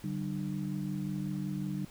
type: tone cluster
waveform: sine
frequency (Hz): 146.8 / 192.3 / 302.1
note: D3 / G3 / D4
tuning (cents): 0 / -33 / +49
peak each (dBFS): -37 / -35 / -40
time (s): 0.04-1.85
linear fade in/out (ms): 2
effects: pink hiss -55 dBFS RMS until 1.9 s